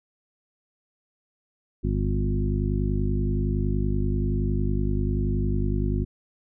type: harmonic tone with a mistuned harmonic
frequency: 50.6 Hz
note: G#1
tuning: 44 cents flat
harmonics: 1 / 2 / 3 / 4 / 5 / 7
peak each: -25 / -28 / -30 / -31 / -32 / -33 dBFS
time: 1.83-6.05 s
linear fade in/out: 20 ms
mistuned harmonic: 1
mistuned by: +34 cents
effects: none